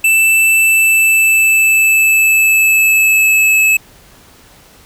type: tone with pitch glide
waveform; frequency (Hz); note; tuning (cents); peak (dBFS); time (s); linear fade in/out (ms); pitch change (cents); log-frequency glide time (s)
square; 2650 to 2598; E7 to E7; +9 to -26; -8; 0.04-3.77; 5; -35; 0.6-3.54
effects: pink hiss -43 dBFS RMS until 4.85 s